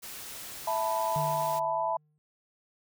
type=noise; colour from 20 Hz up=white; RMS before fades=-42 dBFS; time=0.02-1.6 s; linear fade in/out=20 ms
type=chord; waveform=sine; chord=E suspended fourth; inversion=none; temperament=just; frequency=659.3 / 879 / 988.9 Hz; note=E5 / A5 / B5; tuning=0 / -2 / +2 cents; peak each=-31 dBFS; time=0.67-1.97 s; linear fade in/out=5 ms
type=tone with exponential decay; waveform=triangle; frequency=151.4 Hz; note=D#3; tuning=47 cents flat; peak=-28 dBFS; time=1.16-2.18 s; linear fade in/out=0 ms; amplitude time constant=220 ms
effects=none